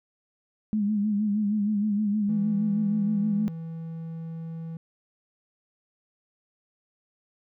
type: tone with vibrato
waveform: sine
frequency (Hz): 208.3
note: G#3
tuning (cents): +5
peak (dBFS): -22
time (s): 0.73-3.48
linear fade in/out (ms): 0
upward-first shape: sine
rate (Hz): 6.4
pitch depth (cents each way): 63
type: tone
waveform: triangle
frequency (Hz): 163.7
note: E3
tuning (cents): -12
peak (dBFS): -31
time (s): 2.29-4.77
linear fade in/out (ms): 2
effects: none

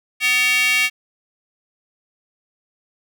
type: tone with high-pass filter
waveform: square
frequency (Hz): 250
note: B3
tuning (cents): +21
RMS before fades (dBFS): -17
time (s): 0.2-0.9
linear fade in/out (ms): 50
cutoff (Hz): 2400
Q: 5.3
effects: none

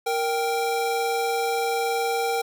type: tone pair together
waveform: square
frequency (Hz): 466.2 / 784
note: A#4 / G5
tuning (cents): 0 / 0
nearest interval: major sixth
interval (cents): 900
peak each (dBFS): -26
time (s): 0.06-2.42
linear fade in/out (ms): 10
effects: none

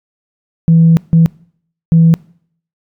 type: tone bursts at uneven times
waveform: sine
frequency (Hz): 164.5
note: E3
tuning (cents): -3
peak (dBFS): -3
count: 3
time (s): 0.68-0.97 / 1.13-1.26 / 1.92-2.14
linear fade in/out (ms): 0
effects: noise-tail reverb RT60 0.6 s tail -24 dB re dry + tanh soft clip ceiling 0 dBFS

